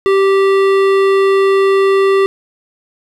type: tone with hard clipping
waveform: triangle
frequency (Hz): 390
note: G4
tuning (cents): -9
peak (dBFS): -10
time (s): 0.06-2.26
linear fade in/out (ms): 0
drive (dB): 18
effects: none